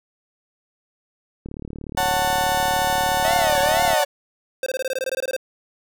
click train, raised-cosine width 3 ms, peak -20 dBFS, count 92, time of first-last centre 1.46-3.933 s, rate 36.8 Hz
35% pulse chord, F# minor, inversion second, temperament just, 555 / 740 / 888 Hz, C#5 / F#5 / A5, +2 / 0 / +16 cents, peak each -25 / -20 / -21 dBFS, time 1.97-4.04 s, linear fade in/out 5 ms
45% pulse tone with vibrato, 627 Hz, D#5, 13 cents sharp, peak -20 dBFS, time 3.24-4.05 s, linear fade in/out 10 ms, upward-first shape triangle, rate 2.1 Hz, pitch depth 240 cents each way
square tone bursts, 523.3 Hz, C5, in tune, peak -22 dBFS, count 14, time 4.63-5.365 s, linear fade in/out 2 ms, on 33 ms, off 21 ms
effects none

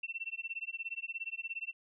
sine tone with tremolo, 2698 Hz, E7, 40 cents sharp, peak -34 dBFS, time 0.03-1.73 s, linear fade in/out 5 ms, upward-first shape sine, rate 17 Hz, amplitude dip 100%, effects none

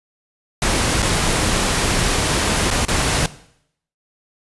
pink noise with dropouts, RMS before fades -18 dBFS, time 0.62-3.26 s, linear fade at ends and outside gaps 1 ms, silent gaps 1.021-1.027 / 2.704-2.711 / 2.851-2.883 s, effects noise-tail reverb RT60 0.7 s tail -17 dB re dry + resampled to 24000 Hz

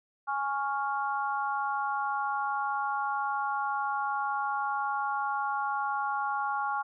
sine chord, Db major, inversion second, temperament equal, 830.6 / 1108.7 / 1396.9 Hz, Ab5 / Db6 / F6, 0 / 0 / 0 cents, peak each -31 / -33 / -34 dBFS, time 0.27-6.83 s, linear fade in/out 20 ms, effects none

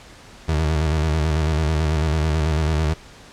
30% pulse tone with vibrato, 77.78 Hz, D#2, in tune, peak -15 dBFS, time 0.48-2.94 s, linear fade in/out 10 ms, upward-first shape square, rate 9.1 Hz, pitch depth 56 cents each way, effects pink hiss -44 dBFS RMS until 3.32 s + low-pass 7000 Hz 12 dB/octave

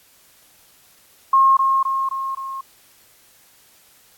sine tone with echo, 1075 Hz, C6, 47 cents sharp, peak -10 dBFS, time 1.33-1.57 s, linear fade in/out 5 ms, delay 260 ms, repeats 4, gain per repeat -4 dB, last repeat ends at 2.61 s, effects white hiss -53 dBFS RMS until 4.17 s + AAC 64 kbps

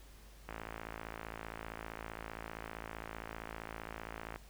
click train, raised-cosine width 0.5 ms, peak -27 dBFS, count 215, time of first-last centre 0.49-4.36 s, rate 55.3 Hz, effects added 50 Hz sine -54 dBFS peak until 4.49 s + pink hiss -61 dBFS RMS until 4.49 s

